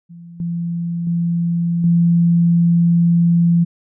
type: tone with level steps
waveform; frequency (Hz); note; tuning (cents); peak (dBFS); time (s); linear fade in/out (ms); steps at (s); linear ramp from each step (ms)
sine; 170.4; F3; -42; -34 / -19 / -15 / -10; 0.09-3.65; 20; 0.4 / 1.07 / 1.84; 2
effects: none